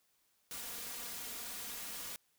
white noise with comb filter, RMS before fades -44 dBFS, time 0.51-2.16 s, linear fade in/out 0 ms, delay 4.2 ms, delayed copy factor +0.55, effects white hiss -75 dBFS RMS until 2.38 s

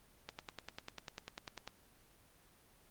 click train, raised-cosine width 0.2 ms, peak -26 dBFS, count 15, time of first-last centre 0.29-1.676 s, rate 10.1 Hz, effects pink hiss -66 dBFS RMS until 2.9 s + Opus 24 kbps

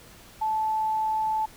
sine tone, 872 Hz, A5, 16 cents flat, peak -23 dBFS, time 0.41-1.46 s, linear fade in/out 10 ms, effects pink hiss -50 dBFS RMS until 1.56 s

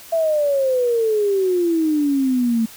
sine exponential sweep, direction down, 670 to 221.7 Hz, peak -15 dBFS, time 0.12-2.66 s, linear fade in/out 10 ms, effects white hiss -41 dBFS RMS until 2.76 s

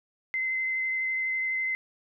sine tone with vibrato, 2061 Hz, C7, 27 cents flat, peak -26 dBFS, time 0.34-1.75 s, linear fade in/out 0 ms, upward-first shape sine, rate 12 Hz, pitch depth 11 cents each way, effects none

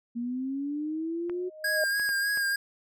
sine linear sweep, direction up, 233.1 to 369.4 Hz, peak -29 dBFS, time 0.15-1.5 s, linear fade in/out 20 ms
sine tone with exponential growth, 620 Hz, D#5, 6 cents flat, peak -24 dBFS, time 1.28-1.84 s, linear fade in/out 2 ms, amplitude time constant 120 ms
clicks, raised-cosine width 0.5 ms, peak -27 dBFS, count 4, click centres 1.297 / 1.997 / 2.091 / 2.374 s
square tone with vibrato, 1630 Hz, G#6, 33 cents flat, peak -26 dBFS, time 1.64-2.56 s, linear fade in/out 5 ms, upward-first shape sine, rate 3.3 Hz, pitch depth 29 cents each way
effects none

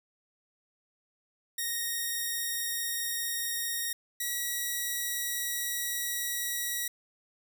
5% pulse tone pair in turn, 1864.7 / 1923.8 Hz, A#6 / B6, 0 / -46 cents, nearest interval minor second, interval 54 cents, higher second, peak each -20 dBFS, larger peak neither, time 1.58-3.93 / 4.2-6.88 s, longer second, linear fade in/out 5 ms, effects none

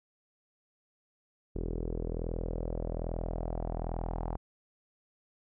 sawtooth tone with low-pass filter sweep, 41.2 Hz, E1, in tune, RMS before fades -35 dBFS, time 1.55-4.37 s, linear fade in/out 10 ms, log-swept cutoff 400 to 850 Hz, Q 3.1, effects none

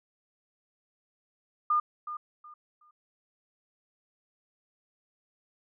sine tone with echo, 1212 Hz, D#6, 46 cents flat, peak -22 dBFS, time 1.7-1.8 s, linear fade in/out 5 ms, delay 370 ms, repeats 3, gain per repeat -12 dB, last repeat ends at 2.91 s, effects none

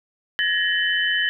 sine tone cluster, 1698 / 1874 / 3017 Hz, G#6 / A#6 / F#7, +38 / +9 / +33 cents, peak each -23 dBFS, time 0.39-1.29 s, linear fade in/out 0 ms, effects none

